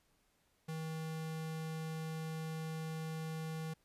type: tone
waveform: square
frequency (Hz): 159.5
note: D#3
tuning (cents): +43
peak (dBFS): -40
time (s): 0.68-3.74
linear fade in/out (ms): 10
effects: pink hiss -75 dBFS RMS until 3.84 s + resampled to 32000 Hz